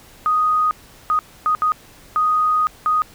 sine tone bursts at uneven times, 1244.5 Hz, D#6, in tune, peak -14 dBFS, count 6, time 0.26-0.71 / 1.1-1.19 / 1.46-1.55 / 1.62-1.72 / 2.16-2.67 / 2.86-3.02 s, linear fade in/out 0 ms, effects pink hiss -46 dBFS RMS until 3.14 s

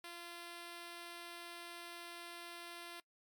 5% pulse tone, 344.1 Hz, F4, 26 cents flat, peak -36 dBFS, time 0.04-3 s, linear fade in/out 2 ms, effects noise-tail reverb RT60 0.1 s tail -23 dB re dry + MP3 96 kbps

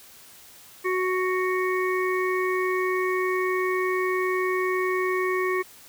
harmonic tone, 370 Hz, F#4, in tune, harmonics 1 / 3 / 5 / 6, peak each -24 / -29 / -31 / -32 dBFS, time 0.84-5.63 s, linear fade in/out 20 ms, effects white hiss -49 dBFS RMS until 5.88 s

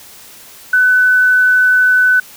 sine tone, 1502 Hz, F#6, 26 cents sharp, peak -7 dBFS, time 0.73-2.2 s, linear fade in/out 5 ms, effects white hiss -38 dBFS RMS until 2.36 s

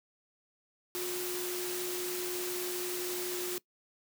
sine tone in noise, 359.7 Hz, F#4, 49 cents flat, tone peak -36 dBFS, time 0.95-3.58 s, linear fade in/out 0 ms, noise white, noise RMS -38 dBFS, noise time 0.95-3.58 s, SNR -1 dB, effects noise-tail reverb RT60 0.1 s tail -22 dB re dry + high-pass 150 Hz 12 dB/octave

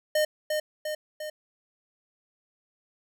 square tone with echo, 611 Hz, D#5, 32 cents flat, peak -22 dBFS, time 0.15-0.25 s, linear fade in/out 5 ms, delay 350 ms, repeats 3, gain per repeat -4 dB, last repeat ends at 1.3 s, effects none

